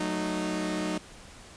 sawtooth chord, D# diminished, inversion first, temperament equal with one note detuned, 185 / 220 / 308.1 Hz, F#3 / A3 / D#4, 0 / 0 / -17 cents, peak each -29 / -33 / -27 dBFS, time 0-0.98 s, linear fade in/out 5 ms, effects pink hiss -49 dBFS RMS until 1.56 s + resampled to 22050 Hz

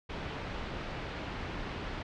pink low-pass noise, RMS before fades -39 dBFS, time 0.09-2.03 s, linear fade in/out 10 ms, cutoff 3300 Hz, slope 12 dB/octave, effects low-pass 5000 Hz 12 dB/octave

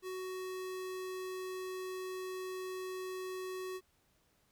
square tone, 372.1 Hz, F#4, 10 cents sharp, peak -40 dBFS, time 0.02-3.81 s, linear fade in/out 50 ms, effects pink hiss -73 dBFS RMS until 4.51 s

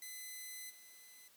5% pulse tone with level steps, 2020 Hz, B6, 39 cents sharp, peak -36 / -47 dBFS, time 0.02-1.28 s, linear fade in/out 2 ms, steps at 0.69 s, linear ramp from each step 20 ms, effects white hiss -66 dBFS RMS until 1.36 s + high-pass 150 Hz 12 dB/octave

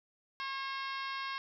harmonic tone, 540 Hz, C#5, 45 cents flat, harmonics 2 / 3 / 4 / 5 / 6 / 7 / 8 / 9 / 10, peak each -39 / -43 / -45 / -47 / -49 / -50 / -51 / -52 / -53 dBFS, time 0.4-1.38 s, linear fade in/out 0 ms, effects none

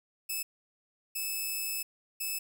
5% pulse tone bursts at uneven times, 2607 Hz, E7, 20 cents flat, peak -23 dBFS, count 3, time 0.29-0.43 / 1.15-1.83 / 2.2-2.39 s, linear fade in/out 10 ms, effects none

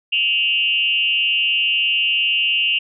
sine tone with frequency modulation, 2783 Hz, F7, 7 cents flat, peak -15 dBFS, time 0.12-2.79 s, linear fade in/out 10 ms, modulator 217 Hz, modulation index 0.85, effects none

